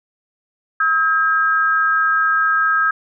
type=tone pair together; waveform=sine; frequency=1285 / 1609.7 Hz; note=E6 / G6; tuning=-45 / +45 cents; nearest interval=major third; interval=390 cents; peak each=-16 dBFS; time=0.8-2.91 s; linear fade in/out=5 ms; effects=none